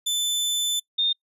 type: tone pair in turn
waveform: sawtooth / sine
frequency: 3520 / 3647 Hz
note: A7 / A#7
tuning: 0 / -39 cents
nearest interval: minor second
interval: 61 cents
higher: second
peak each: -19 dBFS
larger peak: neither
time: 0.06-0.8 / 0.98-1.13 s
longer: first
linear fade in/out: 10 ms
effects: noise-tail reverb RT60 0.1 s tail -24 dB re dry + resampled to 32000 Hz